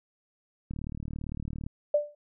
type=click train; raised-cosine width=5 ms; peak=-24 dBFS; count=37; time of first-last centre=0.71-1.665 s; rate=37.7 Hz
type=tone with exponential decay; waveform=sine; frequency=590 Hz; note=D5; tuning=8 cents sharp; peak=-17 dBFS; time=1.94-2.15 s; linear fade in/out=5 ms; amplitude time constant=44 ms
effects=none